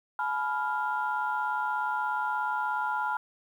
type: chord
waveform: sine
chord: F diminished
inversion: first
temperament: equal with one note detuned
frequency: 851 / 987.8 / 1396.9 Hz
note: Ab5 / Cb6 / F6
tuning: +42 / 0 / 0 cents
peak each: -31 dBFS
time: 0.19-3.17 s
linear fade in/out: 2 ms
effects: tanh soft clip ceiling -18 dBFS + 10-bit